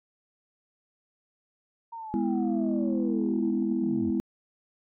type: linear sweep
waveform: sine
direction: down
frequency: 932.3 to 78 Hz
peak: -36 dBFS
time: 1.92-4.11 s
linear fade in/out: 10 ms
type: chord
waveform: sine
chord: E major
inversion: first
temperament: equal with one note detuned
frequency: 207.7 / 249.5 / 329.6 Hz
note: G#3 / B3 / E4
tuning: 0 / +18 / 0 cents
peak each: -28 dBFS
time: 2.14-4.2 s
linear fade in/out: 0 ms
effects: tanh soft clip ceiling -16 dBFS